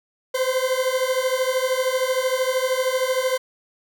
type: beating tone pair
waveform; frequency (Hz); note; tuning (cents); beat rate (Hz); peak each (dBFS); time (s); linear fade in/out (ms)
40% pulse; 510 / 523; C5 / C5; -44 / -1; 13; -22; 0.34-3.38; 10
effects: none